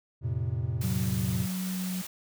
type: chord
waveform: triangle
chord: F major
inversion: none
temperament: equal with one note detuned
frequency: 87.31 / 112.38 / 130.81 Hz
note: F2 / A2 / C3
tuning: 0 / +37 / 0 cents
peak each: -32 / -29 / -30 dBFS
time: 0.21-1.48 s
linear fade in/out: 50 ms
type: noise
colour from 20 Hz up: white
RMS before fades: -40 dBFS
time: 0.81-2.07 s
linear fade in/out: 5 ms
type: tone with vibrato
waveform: sine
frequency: 185 Hz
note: F#3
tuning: in tune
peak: -30 dBFS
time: 0.83-2.02 s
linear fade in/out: 10 ms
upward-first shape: triangle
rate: 1.5 Hz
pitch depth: 10 cents each way
effects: none